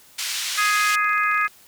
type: band-pass noise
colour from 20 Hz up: white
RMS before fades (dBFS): -27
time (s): 0.18-0.96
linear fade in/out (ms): 10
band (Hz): 2000 to 6100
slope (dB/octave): 12
type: harmonic tone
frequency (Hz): 416.5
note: G#4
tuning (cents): +5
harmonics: 3 / 4 / 5 / 6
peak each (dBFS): -21 / -23 / -25 / -27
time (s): 0.57-1.48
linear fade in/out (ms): 20
type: clicks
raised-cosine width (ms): 0.2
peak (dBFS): -25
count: 12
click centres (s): 0.943 / 1.045 / 1.094 / 1.132 / 1.179 / 1.236 / 1.315 / 1.345 / 1.377 / 1.413 / 1.448 / 1.48
effects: white hiss -51 dBFS RMS until 1.67 s